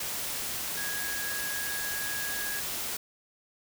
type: tone in noise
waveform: sine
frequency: 1655 Hz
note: G#6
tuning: 6 cents flat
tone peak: -35 dBFS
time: 0.77-2.6 s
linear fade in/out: 5 ms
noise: white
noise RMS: -34 dBFS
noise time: 0-2.97 s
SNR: -4 dB
effects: none